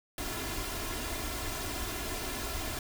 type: noise with comb filter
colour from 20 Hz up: pink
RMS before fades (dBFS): -36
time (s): 0.18-2.79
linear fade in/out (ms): 2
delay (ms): 2.9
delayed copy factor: +0.65
effects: none